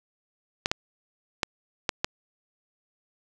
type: clicks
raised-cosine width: 0.2 ms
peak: -6 dBFS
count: 5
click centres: 0.659 / 0.715 / 1.432 / 1.892 / 2.045 s
effects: none